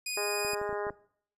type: tone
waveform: 15% pulse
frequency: 2478 Hz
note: D#7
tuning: 8 cents flat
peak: -26 dBFS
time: 0.06-0.55 s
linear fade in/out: 5 ms
type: harmonic tone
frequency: 206 Hz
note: G#3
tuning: 14 cents flat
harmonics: 2 / 3 / 4 / 5 / 6 / 7 / 8 / 9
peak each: -34 / -38 / -40 / -42 / -44 / -45 / -46 / -47 dBFS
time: 0.17-0.9 s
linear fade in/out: 2 ms
type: clicks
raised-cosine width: 2 ms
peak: -31 dBFS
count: 7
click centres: 0.449 / 0.534 / 0.615 / 0.693 / 0.728 / 0.868 / 0.906 s
effects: noise-tail reverb RT60 0.6 s tail -20 dB re dry + resampled to 32000 Hz